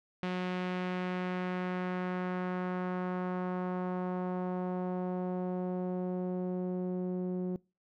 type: tone with low-pass filter sweep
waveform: sawtooth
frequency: 182 Hz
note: F#3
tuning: 28 cents flat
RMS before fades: -34 dBFS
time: 0.23-7.56 s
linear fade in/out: 0 ms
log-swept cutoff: 3000 to 380 Hz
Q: 1.2
effects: noise-tail reverb RT60 0.3 s tail -25 dB re dry